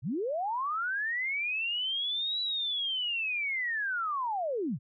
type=linear two-way sweep; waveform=sine; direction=up then down; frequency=98 to 3955 to 98 Hz; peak=-29 dBFS; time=0.02-4.79 s; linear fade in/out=50 ms; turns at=2.41 s; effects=none